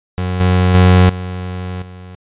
30% pulse tone with level steps, 91.2 Hz, F#2, 24 cents flat, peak -14 / -7 / -3 / -19 / -29 dBFS, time 0.18-2.15 s, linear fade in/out 0 ms, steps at 0.4 / 0.74 / 1.09 / 1.82 s, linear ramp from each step 5 ms, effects resampled to 8000 Hz

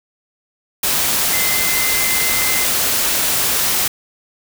sine tone in noise, 2066 Hz, C7, 22 cents flat, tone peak -22 dBFS, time 1.33-2.65 s, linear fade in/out 5 ms, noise white, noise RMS -17 dBFS, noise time 0.83-3.88 s, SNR -8 dB, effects none

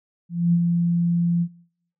sine tone with ADSR envelope, 171.6 Hz, F3, 30 cents flat, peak -14 dBFS, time 0.29-1.48 s, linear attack 240 ms, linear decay 57 ms, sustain -4 dB, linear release 62 ms, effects noise-tail reverb RT60 0.7 s tail -23 dB re dry

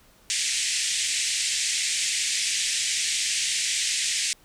white band-pass noise, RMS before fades -26 dBFS, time 0.3-4.33 s, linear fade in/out 0 ms, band 1900 to 8700 Hz, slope 48 dB/octave, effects pink hiss -57 dBFS RMS until 4.44 s

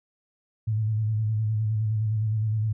sine tone with vibrato, 108.6 Hz, A2, 22 cents flat, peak -22 dBFS, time 0.67-2.73 s, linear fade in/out 10 ms, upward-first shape square, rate 9.7 Hz, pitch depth 36 cents each way, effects none

